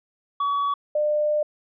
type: tone pair in turn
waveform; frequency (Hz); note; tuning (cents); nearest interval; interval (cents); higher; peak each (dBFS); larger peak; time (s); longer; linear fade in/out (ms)
triangle / sine; 1133 / 600.2; C#6 / D5; +37 / +38; major seventh; 1099; first; -19; neither; 0.4-0.74 / 0.95-1.43; second; 5
effects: resampled to 11025 Hz

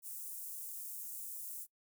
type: high-pass noise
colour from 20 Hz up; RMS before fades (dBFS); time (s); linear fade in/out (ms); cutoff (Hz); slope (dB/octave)
white; -45; 0.02-1.67; 50; 8000; 24
effects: noise-tail reverb RT60 0.1 s tail -22 dB re dry

